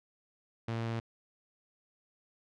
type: tone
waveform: sawtooth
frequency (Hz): 114.5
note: A#2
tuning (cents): -31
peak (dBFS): -29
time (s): 0.68-1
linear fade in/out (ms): 5
effects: low-pass 4000 Hz 12 dB/octave